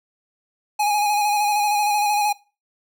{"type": "tone with vibrato", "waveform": "square", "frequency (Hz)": 830.6, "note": "G#5", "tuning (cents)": 0, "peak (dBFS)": -18, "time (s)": [0.79, 2.33], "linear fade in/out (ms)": 10, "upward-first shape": "square", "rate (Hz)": 13, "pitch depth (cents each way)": 25, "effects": ["noise-tail reverb RT60 0.3 s tail -20 dB re dry"]}